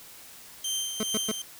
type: tone with tremolo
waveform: 20% pulse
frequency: 3136 Hz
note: G7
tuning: in tune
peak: -22 dBFS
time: 0.64-1.42 s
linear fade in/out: 5 ms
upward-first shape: sine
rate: 2.4 Hz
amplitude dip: 50%
type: tone bursts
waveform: 25% pulse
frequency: 216.7 Hz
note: A3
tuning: 26 cents flat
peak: -23 dBFS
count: 3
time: 1-1.316 s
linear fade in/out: 2 ms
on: 32 ms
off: 110 ms
effects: white hiss -48 dBFS RMS until 1.59 s